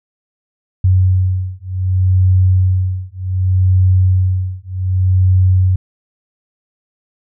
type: beating tone pair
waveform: sine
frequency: 92.5 / 93.16 Hz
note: F#2 / F#2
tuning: 0 / +12 cents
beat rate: 0.66 Hz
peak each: -13 dBFS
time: 0.84-5.76 s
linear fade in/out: 5 ms
effects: none